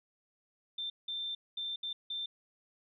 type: tone bursts at uneven times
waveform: sine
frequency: 3571 Hz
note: A7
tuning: 25 cents sharp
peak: -35 dBFS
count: 5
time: 0.78-0.9 / 1.08-1.35 / 1.57-1.76 / 1.83-1.93 / 2.1-2.26 s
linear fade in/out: 5 ms
effects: none